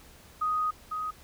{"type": "tone pair in turn", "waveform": "sine", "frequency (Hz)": [1247, 1253.9], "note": ["D#6", "D#6"], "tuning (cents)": [3, 13], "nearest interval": "unison", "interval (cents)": 10, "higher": "second", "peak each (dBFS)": [-25, -30], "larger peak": "first", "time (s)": [[0.41, 0.71], [0.91, 1.11]], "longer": "first", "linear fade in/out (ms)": 10, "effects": ["added 68 Hz sine -59 dBFS peak until 1.23 s", "pink hiss -54 dBFS RMS until 1.23 s"]}